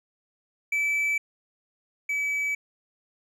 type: tone pair in turn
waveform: triangle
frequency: 2310 / 2291 Hz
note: D7 / D7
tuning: -29 / -44 cents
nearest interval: unison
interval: 15 cents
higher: first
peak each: -21 / -23 dBFS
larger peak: first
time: 0.72-1.18 / 2.09-2.55 s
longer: neither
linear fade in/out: 5 ms
effects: none